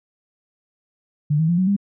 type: tone with pitch steps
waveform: sine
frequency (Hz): 148.5 / 160.08 / 172.56 / 186.02 / 200.5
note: D3 / D#3 / F3 / F#3 / G3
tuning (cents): +20 / +50 / -20 / +10 / +39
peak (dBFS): -15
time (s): 1.3-1.765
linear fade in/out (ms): 10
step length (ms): 93
effects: none